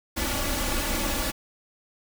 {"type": "noise with comb filter", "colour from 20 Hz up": "pink", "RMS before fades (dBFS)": -27, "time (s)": [0.16, 1.32], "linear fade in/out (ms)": 20, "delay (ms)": 3.5, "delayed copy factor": 0.75, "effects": []}